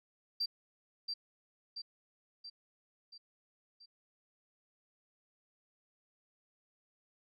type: tone with echo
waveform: sine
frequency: 4699 Hz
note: D8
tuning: in tune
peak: -30 dBFS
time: 0.4-0.46 s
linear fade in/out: 10 ms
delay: 680 ms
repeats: 5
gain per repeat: -5 dB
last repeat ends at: 3.86 s
effects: tanh soft clip ceiling -28 dBFS